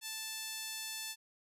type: tone with high-pass filter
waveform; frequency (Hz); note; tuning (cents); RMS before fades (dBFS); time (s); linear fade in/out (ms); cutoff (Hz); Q
sawtooth; 880; A5; 0; -42; 0.01-1.16; 50; 3400; 0.68
effects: resampled to 32000 Hz